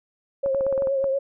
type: tone with vibrato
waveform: sine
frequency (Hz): 543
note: C#5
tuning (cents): -36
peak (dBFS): -20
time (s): 0.43-1.19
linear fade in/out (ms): 10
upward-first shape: triangle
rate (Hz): 8.5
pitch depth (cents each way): 46
type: clicks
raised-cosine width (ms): 1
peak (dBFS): -20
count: 9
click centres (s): 0.461 / 0.547 / 0.609 / 0.666 / 0.726 / 0.778 / 0.822 / 0.872 / 1.042
effects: none